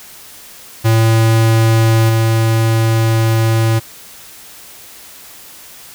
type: tone with level steps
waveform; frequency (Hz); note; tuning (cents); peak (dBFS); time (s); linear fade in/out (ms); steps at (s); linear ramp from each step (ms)
square; 112.6; A2; +40; -9 / -11; 0.84-3.8; 20; 2.09; 5
effects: white hiss -37 dBFS RMS until 5.94 s